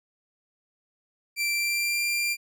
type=tone with pitch glide; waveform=sawtooth; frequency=2349 to 2379 Hz; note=D7 to D7; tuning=0 to +22 cents; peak=-21 dBFS; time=1.36-2.37 s; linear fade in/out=50 ms; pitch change=+22 cents; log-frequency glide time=1.52-2.01 s; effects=none